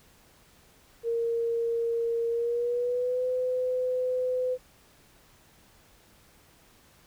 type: tone with pitch glide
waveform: sine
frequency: 464.1 to 506.1 Hz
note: A#4 to B4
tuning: -8 to +42 cents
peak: -25 dBFS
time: 1.03-4.58 s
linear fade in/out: 50 ms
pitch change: +150 cents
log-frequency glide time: 2.29-3.25 s
effects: pink hiss -59 dBFS RMS until 7.06 s